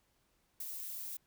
violet noise with ADSR envelope, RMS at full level -40 dBFS, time 0.6-1.17 s, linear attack 6 ms, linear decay 34 ms, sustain -3 dB, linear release 5 ms, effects pink hiss -75 dBFS RMS until 1.26 s

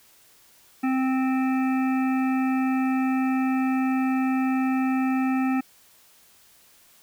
harmonic tone, 261.6 Hz, C4, in tune, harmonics 1 / 3 / 5 / 7 / 9 / 10, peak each -21 / -31 / -35 / -38 / -40 / -41 dBFS, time 0.83-5.61 s, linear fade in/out 10 ms, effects white hiss -56 dBFS RMS until 7.02 s

